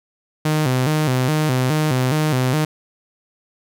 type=tone with vibrato; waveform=sawtooth; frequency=140.5 Hz; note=C#3; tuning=24 cents sharp; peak=-12 dBFS; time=0.45-2.65 s; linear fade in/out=5 ms; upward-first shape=square; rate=2.4 Hz; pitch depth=160 cents each way; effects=none